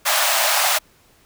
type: high-pass noise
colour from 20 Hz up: pink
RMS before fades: -18 dBFS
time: 0.05-0.79 s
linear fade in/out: 20 ms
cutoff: 580 Hz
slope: 96 dB/octave
effects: pink hiss -55 dBFS RMS until 1.25 s